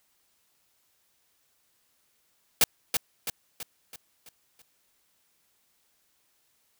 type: noise with echo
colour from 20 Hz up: white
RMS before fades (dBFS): -19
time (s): 2.61-2.64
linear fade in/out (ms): 2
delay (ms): 330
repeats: 6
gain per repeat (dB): -6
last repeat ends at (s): 4.62
effects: white hiss -70 dBFS RMS until 6.79 s